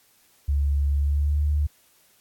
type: tone with pitch glide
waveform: sine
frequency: 71 to 73.89 Hz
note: C#2 to D2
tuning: +42 to +11 cents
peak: -19 dBFS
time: 0.48-1.67 s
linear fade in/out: 10 ms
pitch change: +69 cents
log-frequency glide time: 0.95-1.43 s
effects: white hiss -60 dBFS RMS until 2.2 s + AAC 64 kbps